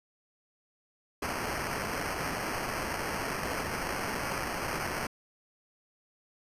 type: noise with sample-and-hold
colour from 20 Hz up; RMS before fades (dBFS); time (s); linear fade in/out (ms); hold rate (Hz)
violet; -34; 1.22-5.07; 5; 3675
effects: resampled to 32000 Hz